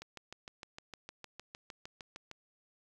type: click train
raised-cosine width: 0.2 ms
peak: -28 dBFS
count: 16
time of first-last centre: 0.02-2.314 s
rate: 6.54 Hz
effects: 10-bit